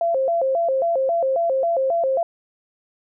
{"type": "tone with vibrato", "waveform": "sine", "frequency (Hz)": 600, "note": "D5", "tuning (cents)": 37, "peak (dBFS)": -17, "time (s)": [0.01, 2.23], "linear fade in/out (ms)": 2, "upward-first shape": "square", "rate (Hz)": 3.7, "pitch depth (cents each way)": 210, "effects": []}